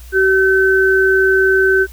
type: tone pair together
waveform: sine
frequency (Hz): 382.2 / 1530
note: G4 / G6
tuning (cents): -44 / -42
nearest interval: 2 octaves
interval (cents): 2402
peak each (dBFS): -12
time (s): 0.12-1.87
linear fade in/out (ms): 50
effects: added 60 Hz sine -33 dBFS peak until 1.92 s + white hiss -44 dBFS RMS until 1.92 s